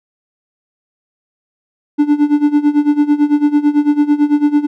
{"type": "tone with tremolo", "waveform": "triangle", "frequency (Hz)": 293.7, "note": "D4", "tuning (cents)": 0, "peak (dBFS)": -4, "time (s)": [1.98, 4.67], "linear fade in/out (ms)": 20, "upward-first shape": "sine", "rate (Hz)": 9, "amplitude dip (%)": 85, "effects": []}